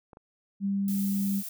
clicks, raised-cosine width 1 ms, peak -34 dBFS, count 2, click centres 0.132 / 0.171 s
sine tone, 198 Hz, G3, 18 cents sharp, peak -25 dBFS, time 0.6-1.43 s, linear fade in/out 50 ms
violet noise, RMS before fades -38 dBFS, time 0.88-1.49 s, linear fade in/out 2 ms
effects none

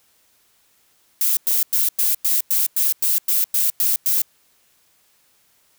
violet noise bursts, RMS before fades -18 dBFS, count 12, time 1.21-4.219 s, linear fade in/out 2 ms, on 160 ms, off 99 ms, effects white hiss -60 dBFS RMS until 5.78 s

